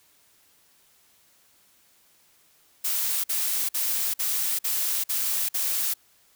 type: noise bursts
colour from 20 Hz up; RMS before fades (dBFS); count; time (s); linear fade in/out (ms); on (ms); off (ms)
blue; -26; 7; 2.84-5.94; 10; 400; 50
effects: white hiss -61 dBFS RMS until 6.35 s